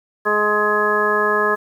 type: harmonic tone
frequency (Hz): 210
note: G#3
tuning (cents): +19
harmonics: 1 / 2 / 3 / 4 / 5 / 6 / 8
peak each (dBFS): -30 / -20 / -25 / -31 / -21 / -22 / -20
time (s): 0.25-1.56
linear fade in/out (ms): 20
effects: 8-bit